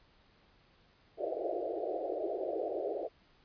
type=band-pass noise; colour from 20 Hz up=white; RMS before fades=-36 dBFS; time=1.17-3.09 s; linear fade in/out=50 ms; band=330 to 710 Hz; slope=96 dB/octave; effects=pink hiss -66 dBFS RMS until 3.44 s + resampled to 11025 Hz